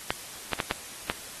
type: clicks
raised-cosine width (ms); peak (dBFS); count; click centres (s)
0.3; -9; 5; 0.105 / 0.533 / 0.602 / 0.711 / 1.099
effects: white hiss -42 dBFS RMS until 1.4 s + AAC 32 kbps